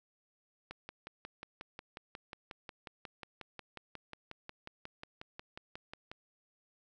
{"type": "click train", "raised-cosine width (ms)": 0.3, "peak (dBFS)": -28, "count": 31, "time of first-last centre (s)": [0.71, 6.115], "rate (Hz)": 5.55, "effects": []}